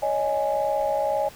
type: chord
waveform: sine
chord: C# suspended second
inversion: none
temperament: equal with one note detuned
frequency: 560.5 / 622.3 / 830.6 Hz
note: C#5 / D#5 / G#5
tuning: +19 / 0 / 0 cents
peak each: -25 dBFS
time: 0.02-1.29 s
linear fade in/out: 10 ms
effects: tanh soft clip ceiling -13 dBFS + pink hiss -46 dBFS RMS until 1.35 s